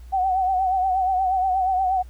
sine tone with vibrato, 752 Hz, F#5, 28 cents sharp, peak -18 dBFS, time 0.12-2.03 s, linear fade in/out 20 ms, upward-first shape triangle, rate 8.4 Hz, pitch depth 68 cents each way, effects added 60 Hz sine -38 dBFS peak until 2.09 s + pink hiss -58 dBFS RMS until 2.09 s

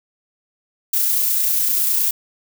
violet noise with amplitude modulation, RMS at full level -17 dBFS, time 0.93-2.11 s, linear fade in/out 5 ms, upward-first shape sine, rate 29.8 Hz, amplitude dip 25%, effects none

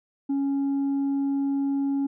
sine tone with tanh clipping, 277.2 Hz, C#4, in tune, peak -23 dBFS, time 0.29-2.07 s, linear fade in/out 10 ms, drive 2 dB, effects none

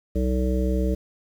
harmonic tone, 63.4 Hz, B1, 46 cents sharp, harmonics 1 / 3 / 5 / 7 / 9, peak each -22 / -27 / -29 / -30 / -32 dBFS, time 0.15-0.95 s, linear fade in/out 10 ms, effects 8-bit

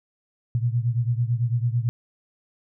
sine beating tone pair, 116.54 / 125.54 Hz, A#2 / B2, 0 / +29 cents, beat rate 9 Hz, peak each -22 / -25 dBFS, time 0.55-1.89 s, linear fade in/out 0 ms, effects none

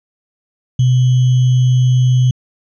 sine tone with sample-and-hold, 126.3 Hz, B2, 39 cents sharp, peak -8 dBFS, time 0.79-2.31 s, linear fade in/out 5 ms, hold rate 3150 Hz, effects resampled to 16000 Hz

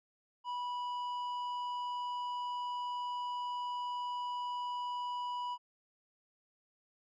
sine tone with tanh clipping, 981 Hz, B5, 12 cents flat, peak -37 dBFS, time 0.44-5.58 s, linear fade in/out 50 ms, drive 8 dB, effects none

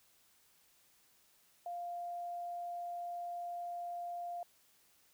sine tone, 698.5 Hz, F5, in tune, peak -39 dBFS, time 1.66-4.43 s, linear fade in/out 2 ms, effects white hiss -69 dBFS RMS until 5.13 s

